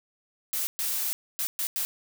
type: noise bursts at uneven times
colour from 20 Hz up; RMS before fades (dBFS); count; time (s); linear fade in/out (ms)
blue; -29; 5; 0.53-0.67 / 0.79-1.13 / 1.39-1.47 / 1.59-1.67 / 1.76-1.85; 0
effects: none